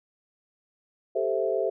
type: chord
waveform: sine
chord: A minor seventh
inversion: third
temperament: equal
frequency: 392 / 440 / 523.3 / 659.3 Hz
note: G4 / A4 / C5 / E5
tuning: 0 / 0 / 0 / 0 cents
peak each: -29 dBFS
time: 1.15-1.7 s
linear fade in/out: 10 ms
effects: none